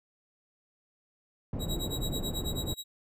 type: low-pass noise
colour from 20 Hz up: pink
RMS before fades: -34 dBFS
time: 1.53-2.74 s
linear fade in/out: 2 ms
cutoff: 470 Hz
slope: 12 dB/octave
type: tone with tremolo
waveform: sawtooth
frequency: 3839 Hz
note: B7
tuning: 50 cents flat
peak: -30 dBFS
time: 1.59-2.84 s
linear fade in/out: 50 ms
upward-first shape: sine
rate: 9.2 Hz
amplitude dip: 95%
effects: none